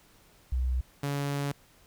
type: tone pair in turn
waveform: sine / sawtooth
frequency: 63.2 / 141.88 Hz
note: B1 / C#3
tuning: +41 / +41 cents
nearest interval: octave + major second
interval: 1400 cents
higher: second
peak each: -25 dBFS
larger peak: neither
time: 0.52-0.81 / 1.03-1.52 s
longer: second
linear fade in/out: 5 ms
effects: pink hiss -60 dBFS RMS until 1.86 s